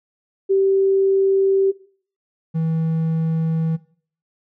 sine / triangle tone pair in turn, 388.3 / 161.76 Hz, G4 / E3, -16 / -32 cents, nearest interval octave + minor third, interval 1516 cents, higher first, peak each -13 / -16 dBFS, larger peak first, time 0.49-1.72 / 2.54-3.77 s, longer neither, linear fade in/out 20 ms, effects noise-tail reverb RT60 0.5 s tail -19 dB re dry

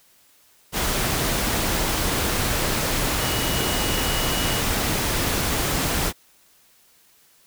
sine tone in noise, 2914 Hz, F#7, 27 cents flat, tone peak -31 dBFS, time 3.18-4.63 s, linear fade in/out 50 ms, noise pink, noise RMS -23 dBFS, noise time 0.72-6.13 s, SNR -11 dB, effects white hiss -57 dBFS RMS until 7.46 s

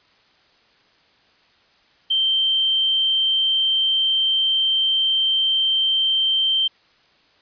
sine tone, 3131 Hz, G7, 3 cents flat, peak -16 dBFS, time 2.1-6.68 s, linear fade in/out 10 ms, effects white hiss -57 dBFS RMS until 7.41 s + resampled to 11025 Hz

